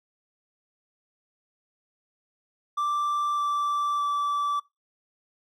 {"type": "tone with pitch steps", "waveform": "triangle", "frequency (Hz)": [1174.7, 1167.3, 1159.9], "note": ["D6", "D6", "D6"], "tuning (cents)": [0, -11, -22], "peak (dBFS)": -22, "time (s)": [2.77, 4.6], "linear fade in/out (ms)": 10, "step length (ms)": 610, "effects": ["noise-tail reverb RT60 0.2 s tail -21 dB re dry"]}